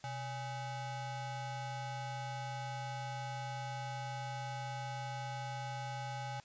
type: ring-modulated tone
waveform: square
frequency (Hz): 349.2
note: F4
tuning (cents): 0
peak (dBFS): -37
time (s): 0.04-6.4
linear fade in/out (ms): 0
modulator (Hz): 477
effects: white hiss -63 dBFS RMS until 6.44 s + resampled to 16000 Hz